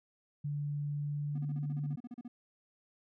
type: tone with pitch glide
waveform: sine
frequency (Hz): 145.6 to 146.53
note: D3 to D3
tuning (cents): -15 to -4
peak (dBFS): -33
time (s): 0.44-1.96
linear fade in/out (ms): 10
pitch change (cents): +11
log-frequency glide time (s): 0.89-1.49
type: tone bursts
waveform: triangle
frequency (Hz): 242.5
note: B3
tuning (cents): -31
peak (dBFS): -39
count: 14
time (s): 1.35-2.28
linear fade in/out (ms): 5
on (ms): 33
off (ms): 36
effects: none